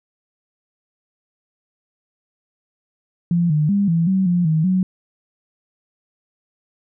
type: tone with pitch steps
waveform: sine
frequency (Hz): 171.9 / 151.4 / 200.9 / 166.4 / 190.2 / 175.9 / 157.9 / 185.8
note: F3 / D#3 / G3 / E3 / F#3 / F3 / D#3 / F#3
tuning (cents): -27 / -47 / +43 / +17 / +48 / +13 / +26 / +7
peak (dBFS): -14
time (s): 3.31-4.83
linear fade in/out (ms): 2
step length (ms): 190
effects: none